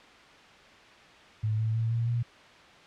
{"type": "tone with pitch steps", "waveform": "sine", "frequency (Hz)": [108.3, 110.83, 113.42, 116.07, 118.79], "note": ["A2", "A2", "A#2", "A#2", "A#2"], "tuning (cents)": [-27, 13, -47, -7, 33], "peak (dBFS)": -25, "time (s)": [1.43, 2.23], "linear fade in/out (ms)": 10, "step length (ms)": 160, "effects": ["white hiss -52 dBFS RMS until 2.86 s", "low-pass 3000 Hz 12 dB/octave"]}